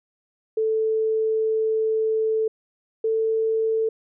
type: tone pair in turn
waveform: sine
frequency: 440 / 444.3 Hz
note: A4 / A4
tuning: 0 / +17 cents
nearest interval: unison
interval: 17 cents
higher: second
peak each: -19 dBFS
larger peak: neither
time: 0.57-2.48 / 3.04-3.89 s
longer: first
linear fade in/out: 5 ms
effects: none